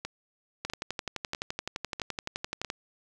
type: two click trains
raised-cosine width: 0.2 ms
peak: -15 / -17 dBFS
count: 25 / 5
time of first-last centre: 0.65-2.701 / 0.05-2.647 s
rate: 11.7 / 1.54 Hz
effects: none